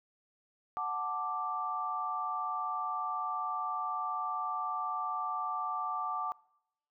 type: chord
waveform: sine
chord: D major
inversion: first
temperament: equal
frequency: 740 / 880 / 1174.7 Hz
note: F#5 / A5 / D6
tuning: 0 / 0 / 0 cents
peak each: -39 / -39 / -34 dBFS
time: 0.77-6.32 s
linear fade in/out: 0 ms
effects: noise-tail reverb RT60 0.8 s tail -23 dB re dry